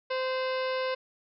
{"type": "harmonic tone with a mistuned harmonic", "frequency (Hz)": 518, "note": "C5", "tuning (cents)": -17, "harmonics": [1, 2, 3, 4, 5, 6, 7, 8, 9, 10], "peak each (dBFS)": [-29, -35, -39, -41, -43, -45, -46, -47, -48, -49], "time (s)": [0.1, 0.95], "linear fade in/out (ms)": 10, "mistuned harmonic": 6, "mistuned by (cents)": -110, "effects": []}